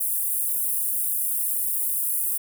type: high-pass noise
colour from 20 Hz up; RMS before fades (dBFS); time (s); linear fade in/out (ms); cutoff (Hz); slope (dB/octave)
pink; -25; 0-2.38; 10; 9400; 48
effects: none